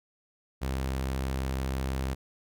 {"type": "tone", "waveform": "sawtooth", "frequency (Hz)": 66.1, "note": "C2", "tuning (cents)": 18, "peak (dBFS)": -25, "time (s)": [0.61, 2.15], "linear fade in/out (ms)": 20, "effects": []}